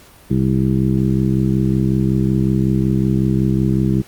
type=harmonic tone; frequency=65.4 Hz; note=C2; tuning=in tune; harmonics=1 / 2 / 3 / 4 / 5 / 6; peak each=-24 / -17 / -17 / -29 / -21 / -28 dBFS; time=0.3-4.02 s; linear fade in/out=10 ms; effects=pink hiss -45 dBFS RMS until 4.07 s + Opus 48 kbps